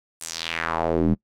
square tone with band-pass filter sweep, 41.2 Hz, E1, in tune, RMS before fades -24 dBFS, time 0.2-1.15 s, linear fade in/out 20 ms, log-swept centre 9800 to 190 Hz, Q 2.5, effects noise-tail reverb RT60 0.1 s tail -24 dB re dry

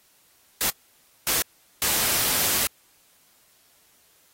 white noise bursts at uneven times, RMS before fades -23 dBFS, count 3, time 0.61-0.7 / 1.27-1.42 / 1.82-2.67 s, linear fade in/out 0 ms, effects white hiss -60 dBFS RMS until 4.33 s + AAC 48 kbps

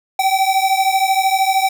square beating tone pair, 765 / 778 Hz, G5 / G5, -42 / -13 cents, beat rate 13 Hz, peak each -16 / -18 dBFS, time 0.19-1.69 s, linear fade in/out 5 ms, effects none

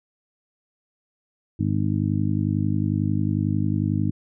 harmonic tone, 51.1 Hz, G#1, 27 cents flat, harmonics 2 / 3 / 4 / 5 / 6, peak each -24 / -26 / -27 / -28 / -29 dBFS, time 1.59-4.11 s, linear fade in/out 10 ms, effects none

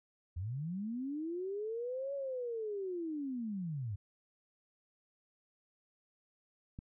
sine linear two-way sweep, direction up then down, 79.6 to 564 to 92.6 Hz, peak -36 dBFS, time 0.36-3.96 s, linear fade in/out 10 ms, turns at 2.14 s
click, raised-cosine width 5 ms, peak -32 dBFS, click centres 6.789 s
effects none

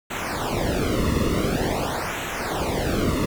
brown noise with flanger, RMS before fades -24 dBFS, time 0.1-3.26 s, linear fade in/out 10 ms, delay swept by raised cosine 0.2 to 1.3 ms, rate 0.47 Hz, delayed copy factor -0.95, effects none

